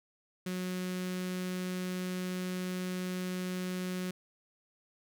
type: tone with notch filter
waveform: sawtooth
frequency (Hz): 182.8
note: F#3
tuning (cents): -21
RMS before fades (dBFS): -36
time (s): 0.46-4.11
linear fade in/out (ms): 5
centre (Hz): 810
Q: 1
effects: none